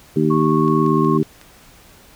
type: harmonic tone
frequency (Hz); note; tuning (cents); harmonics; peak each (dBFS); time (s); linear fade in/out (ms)
77.78; D#2; 0; 2 / 3 / 4 / 5; -19 / -19 / -19 / -19; 0.16-1.23; 5
type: tone with pitch glide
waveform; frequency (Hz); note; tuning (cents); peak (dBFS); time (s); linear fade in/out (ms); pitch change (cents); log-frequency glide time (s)
sine; 1100 to 1083.6; C#6 to C#6; -14 to -40; -20; 0.3-1.18; 10; -26; 0.82-0.93
type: click train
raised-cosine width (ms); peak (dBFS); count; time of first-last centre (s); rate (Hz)
0.2; -24; 5; 0.68-1.414; 5.45
effects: pink hiss -47 dBFS RMS until 2.15 s